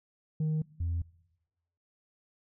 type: tone pair in turn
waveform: sine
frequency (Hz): 155.56 / 84.58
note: D#3 / E2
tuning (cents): 0 / +45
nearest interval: major seventh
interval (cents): 1055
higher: first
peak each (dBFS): -24 / -27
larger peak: first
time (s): 0.4-0.62 / 0.8-1.02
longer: neither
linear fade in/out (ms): 5
effects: noise-tail reverb RT60 1.0 s tail -24 dB re dry + tanh soft clip ceiling -26 dBFS